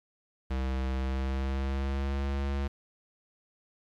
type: tone with pitch glide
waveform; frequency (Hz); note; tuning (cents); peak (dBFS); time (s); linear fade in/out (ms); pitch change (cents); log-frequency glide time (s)
square; 65.41 to 69.3; C2 to C#2; 0 to 0; -29; 0.5-2.68; 10; +100; 0.93-2.27
effects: low-pass 4000 Hz 12 dB/octave + 10-bit